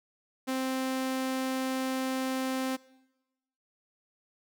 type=tone; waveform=sawtooth; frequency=261.6 Hz; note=C4; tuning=in tune; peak=-25 dBFS; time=0.47-2.77 s; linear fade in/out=20 ms; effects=noise-tail reverb RT60 1.0 s tail -22 dB re dry